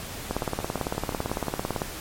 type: two click trains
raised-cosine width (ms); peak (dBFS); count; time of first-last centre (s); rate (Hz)
1; -12 / -21; 28 / 7; 0.31-1.818 / 0.43-1.47; 17.9 / 5.77
effects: pink hiss -37 dBFS RMS until 2 s + MP3 64 kbps